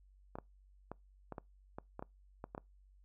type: clicks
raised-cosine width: 1 ms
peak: -29 dBFS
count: 11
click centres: 0.355 / 0.386 / 0.916 / 1.323 / 1.382 / 1.785 / 1.994 / 2.025 / 2.441 / 2.549 / 2.579 s
effects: noise-tail reverb RT60 0.2 s tail -25 dB re dry + added 48 Hz sine -61 dBFS peak until 3.04 s